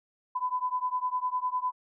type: beating tone pair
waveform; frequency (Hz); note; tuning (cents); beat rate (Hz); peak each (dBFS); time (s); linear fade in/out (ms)
sine; 1000 / 1009.9; B5 / B5; +21 / +38; 9.9; -30 / -31; 0.35-1.72; 10
effects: none